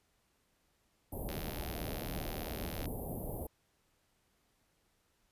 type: band-stop noise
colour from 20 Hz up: pink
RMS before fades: -40 dBFS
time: 1.12-3.47 s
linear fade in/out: 5 ms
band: 820 to 11000 Hz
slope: 48 dB/octave
type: click train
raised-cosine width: 0.2 ms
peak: -27 dBFS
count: 123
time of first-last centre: 1.29-2.856 s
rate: 77.9 Hz
effects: pink hiss -75 dBFS RMS until 5.31 s + resampled to 32000 Hz